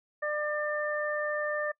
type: harmonic tone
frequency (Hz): 598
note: D5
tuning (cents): +31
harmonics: 1 / 2 / 3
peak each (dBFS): -31 / -37 / -33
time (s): 0.22-1.72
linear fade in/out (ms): 10
effects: noise-tail reverb RT60 0.1 s tail -25 dB re dry